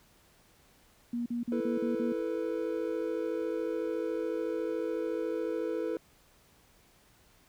sine tone bursts, 238.3 Hz, A#3, 38 cents sharp, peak -30 dBFS, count 6, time 1.13-2.125 s, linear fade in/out 5 ms, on 130 ms, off 43 ms
triangle chord, E suspended fourth, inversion none, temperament equal, 329.6 / 440 / 493.9 Hz, E4 / A4 / B4, 0 / 0 / 0 cents, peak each -33 dBFS, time 1.52-5.97 s, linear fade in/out 2 ms
effects pink hiss -63 dBFS RMS until 7.48 s

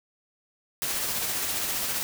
white noise with tremolo, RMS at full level -28 dBFS, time 0.82-2.03 s, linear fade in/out 0 ms, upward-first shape sine, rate 15 Hz, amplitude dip 25%, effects none

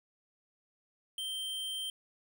square tone, 3136 Hz, G7, in tune, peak -36 dBFS, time 1.18-1.9 s, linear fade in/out 2 ms, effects none

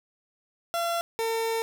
30% pulse tone pair in turn, 681 / 452.9 Hz, F5 / A#4, -44 / -50 cents, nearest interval perfect fifth, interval 706 cents, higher first, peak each -23 dBFS, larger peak neither, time 0.74-1.01 / 1.19-1.62 s, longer second, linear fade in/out 0 ms, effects none

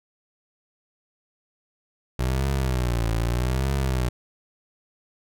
25% pulse tone with vibrato, 61.74 Hz, B1, in tune, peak -18 dBFS, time 2.19-4.09 s, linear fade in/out 5 ms, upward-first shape triangle, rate 0.81 Hz, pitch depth 190 cents each way, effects none

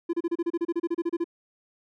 triangle tone bursts, 340 Hz, F4, 46 cents flat, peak -21 dBFS, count 16, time 0.09-1.243 s, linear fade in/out 10 ms, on 43 ms, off 31 ms, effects none

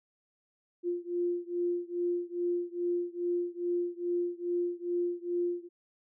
sine beating tone pair, 349.2 / 351.6 Hz, F4 / F4, 0 / +12 cents, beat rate 2.4 Hz, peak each -32 / -33 dBFS, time 0.83-5.69 s, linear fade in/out 50 ms, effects none

